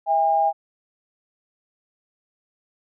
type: tone pair together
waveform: sine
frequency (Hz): 651 / 808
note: E5 / G#5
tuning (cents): -22 / -48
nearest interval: major third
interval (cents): 374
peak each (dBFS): -23 / -17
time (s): 0.06-0.53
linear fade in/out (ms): 50
effects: none